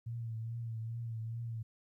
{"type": "tone with vibrato", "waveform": "sine", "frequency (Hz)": 114.5, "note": "A#2", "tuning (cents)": -31, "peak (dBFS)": -37, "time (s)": [0.06, 1.63], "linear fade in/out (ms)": 10, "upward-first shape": "triangle", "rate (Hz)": 2.4, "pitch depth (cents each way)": 53, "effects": ["13-bit"]}